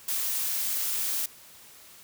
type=noise; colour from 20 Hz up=blue; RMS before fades=-29 dBFS; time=0.08-1.26 s; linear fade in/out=5 ms; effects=white hiss -51 dBFS RMS until 2.03 s